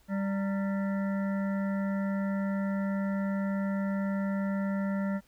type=harmonic tone with a mistuned harmonic; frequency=196.5 Hz; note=G3; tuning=4 cents sharp; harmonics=1 / 3 / 5 / 7 / 9 / 10; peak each=-28 / -38 / -45 / -44 / -46 / -50 dBFS; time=0.08-5.21 s; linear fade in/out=50 ms; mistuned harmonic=5; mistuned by=-110 cents; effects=added 50 Hz sine -65 dBFS peak until 5.27 s + pink hiss -65 dBFS RMS until 5.27 s